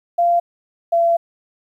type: tone pair in turn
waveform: sine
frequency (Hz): 691 / 678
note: F5 / E5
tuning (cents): -19 / +49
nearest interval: unison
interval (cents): 32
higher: first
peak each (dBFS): -12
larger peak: neither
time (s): 0.18-0.4 / 0.92-1.17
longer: second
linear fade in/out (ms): 10
effects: 9-bit